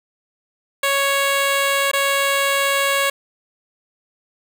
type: tone with dropouts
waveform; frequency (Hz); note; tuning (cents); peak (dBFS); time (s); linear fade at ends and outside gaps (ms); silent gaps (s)
10% pulse; 554.4; C#5; 0; -8; 0.83-3.1; 5; 1.915-1.933
effects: none